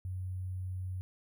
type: tone with sample-and-hold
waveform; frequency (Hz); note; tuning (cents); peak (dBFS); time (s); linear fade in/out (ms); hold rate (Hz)
sine; 92.5; F#2; 0; -35; 0.05-1.01; 0; 11025
effects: none